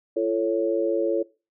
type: chord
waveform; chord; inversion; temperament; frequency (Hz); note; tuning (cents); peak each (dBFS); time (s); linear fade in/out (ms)
sine; F augmented; none; equal with one note detuned; 340.5 / 440 / 554.4; F4 / A4 / C#5; -44 / 0 / 0; -25; 0.16-1.23; 10
effects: noise-tail reverb RT60 0.3 s tail -20 dB re dry